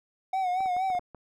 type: tone with vibrato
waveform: triangle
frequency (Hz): 742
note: F#5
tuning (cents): +5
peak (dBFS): -23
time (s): 0.33-0.99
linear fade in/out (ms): 5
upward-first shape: sine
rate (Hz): 4.3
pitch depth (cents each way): 65
type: clicks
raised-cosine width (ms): 1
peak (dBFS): -30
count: 7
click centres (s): 0.606 / 0.659 / 0.766 / 0.902 / 0.951 / 0.994 / 1.147
effects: none